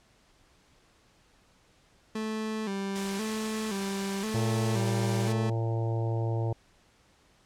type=tone with vibrato; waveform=30% pulse; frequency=206.9 Hz; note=G#3; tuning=6 cents flat; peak=-28 dBFS; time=2.15-5.5 s; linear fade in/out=5 ms; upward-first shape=square; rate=0.96 Hz; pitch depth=92 cents each way
type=noise; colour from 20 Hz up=white; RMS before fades=-38 dBFS; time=2.95-5.33 s; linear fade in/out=10 ms
type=harmonic tone; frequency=114 Hz; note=A#2; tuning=38 cents flat; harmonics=1 / 3 / 4 / 5 / 6 / 7 / 8; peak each=-27 / -37 / -39 / -41 / -43 / -44 / -45 dBFS; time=4.34-6.53 s; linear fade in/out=5 ms
effects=pink hiss -63 dBFS RMS until 7.45 s + low-pass 8000 Hz 12 dB/octave